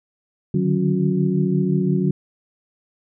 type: tone cluster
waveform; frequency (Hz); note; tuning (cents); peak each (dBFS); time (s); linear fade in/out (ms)
sine; 145.6 / 151.4 / 185.9 / 277.2 / 364.3; D3 / D#3 / F#3 / C#4 / F#4; -15 / -47 / +8 / 0 / -27; -27 / -22 / -19 / -27 / -25; 0.54-2.11; 5
effects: none